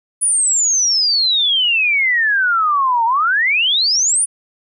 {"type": "exponential two-way sweep", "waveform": "sine", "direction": "down then up", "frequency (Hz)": [9956, 895, 9956], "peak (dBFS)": -12, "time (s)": [0.21, 4.26], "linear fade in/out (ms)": 20, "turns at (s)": 3.05, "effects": []}